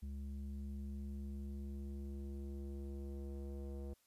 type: tone with low-pass filter sweep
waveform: square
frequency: 69.3 Hz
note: C#2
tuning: in tune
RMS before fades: -45 dBFS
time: 0.02-3.94 s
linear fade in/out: 10 ms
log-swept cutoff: 170 to 500 Hz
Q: 1.9
effects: white hiss -75 dBFS RMS until 4.06 s + resampled to 32000 Hz

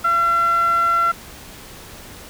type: tone with low-pass filter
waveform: 5% pulse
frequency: 680 Hz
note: F5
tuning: 46 cents flat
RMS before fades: -17 dBFS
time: 0.04-1.12 s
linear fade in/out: 10 ms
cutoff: 1400 Hz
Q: 8.2
effects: pink hiss -39 dBFS RMS until 2.29 s

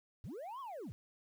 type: linear two-way sweep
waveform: sine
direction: up then down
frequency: 73.42 to 1129 to 73.42 Hz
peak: -40 dBFS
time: 0.24-0.92 s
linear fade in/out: 0 ms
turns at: 0.6 s
effects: tanh soft clip ceiling -42 dBFS + 11-bit

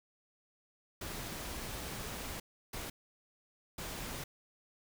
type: noise bursts at uneven times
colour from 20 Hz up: pink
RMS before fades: -42 dBFS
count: 3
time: 1.01-2.4 / 2.73-2.9 / 3.78-4.24 s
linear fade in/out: 5 ms
effects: none

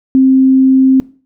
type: tone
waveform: sine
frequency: 263.6 Hz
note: C4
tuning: 13 cents sharp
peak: -4 dBFS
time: 0.15-1 s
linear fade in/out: 0 ms
effects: noise-tail reverb RT60 0.4 s tail -21 dB re dry

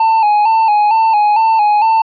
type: tone with vibrato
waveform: triangle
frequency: 864 Hz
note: A5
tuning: 32 cents flat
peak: -6 dBFS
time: 0-2.02 s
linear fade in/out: 5 ms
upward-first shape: square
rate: 2.2 Hz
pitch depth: 58 cents each way
effects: resampled to 11025 Hz

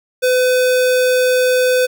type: tone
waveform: square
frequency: 505 Hz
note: B4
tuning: 39 cents sharp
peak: -12 dBFS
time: 0.22-1.87 s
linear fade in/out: 20 ms
effects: none

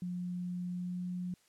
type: tone with pitch glide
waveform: sine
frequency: 178.4 to 179.64 Hz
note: F3 to F3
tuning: +37 to +49 cents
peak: -35 dBFS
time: 0.02-1.34 s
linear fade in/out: 2 ms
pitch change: +12 cents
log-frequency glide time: 0.71-1.04 s
effects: white hiss -69 dBFS RMS until 1.48 s + low-pass 10000 Hz 12 dB/octave

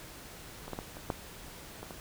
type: clicks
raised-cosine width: 1 ms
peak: -28 / -23 / -22 / -30 / -16 / -27 / -29 dBFS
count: 7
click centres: 0.68 / 0.733 / 0.789 / 0.969 / 1.102 / 1.83 / 1.908 s
effects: pink hiss -48 dBFS RMS until 2 s

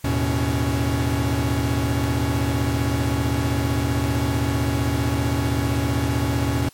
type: tone cluster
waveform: 45% pulse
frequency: 79.6 / 109.5 / 125 / 279.5 Hz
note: D#2 / A2 / B2 / C#4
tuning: +40 / -8 / +21 / +14 cents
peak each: -25 dBFS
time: 0.04-6.69 s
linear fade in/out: 5 ms
effects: white hiss -51 dBFS RMS until 6.73 s + MP3 64 kbps

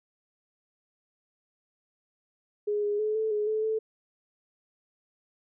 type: tone with pitch steps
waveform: sine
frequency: 416 / 412.9 / 428.4 / 438.6 / 420 / 433.8 / 438.9 Hz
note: G#4 / G#4 / A4 / A4 / G#4 / A4 / A4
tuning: +3 / -10 / -46 / -6 / +19 / -25 / -4 cents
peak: -25 dBFS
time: 2.67-3.79 s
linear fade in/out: 10 ms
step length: 160 ms
effects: none

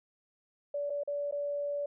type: tone with dropouts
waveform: sine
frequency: 576 Hz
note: D5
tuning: 34 cents flat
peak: -31 dBFS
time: 0.74-1.86 s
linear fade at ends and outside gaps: 5 ms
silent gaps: 0.898-0.902 / 1.035-1.075 / 1.312-1.323 s
effects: none

